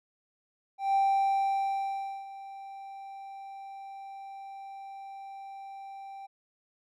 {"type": "tone with ADSR envelope", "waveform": "triangle", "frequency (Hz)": 784, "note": "G5", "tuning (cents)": 0, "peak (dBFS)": -19, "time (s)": [0.78, 6.27], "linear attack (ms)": 170, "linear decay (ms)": 1300, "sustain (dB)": -20, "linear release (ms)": 16, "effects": ["tanh soft clip ceiling -17 dBFS"]}